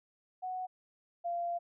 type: tone pair in turn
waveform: sine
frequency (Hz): 740 / 690.8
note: F#5 / F5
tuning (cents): 0 / -19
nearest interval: minor second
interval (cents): 119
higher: first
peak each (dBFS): -35 / -32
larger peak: second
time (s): 0.42-0.67 / 1.24-1.59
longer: second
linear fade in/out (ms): 20
effects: none